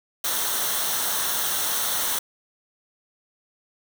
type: noise with comb filter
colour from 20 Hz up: white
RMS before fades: -25 dBFS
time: 0.24-2.19 s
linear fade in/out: 5 ms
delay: 0.41 ms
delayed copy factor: -0.6
effects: none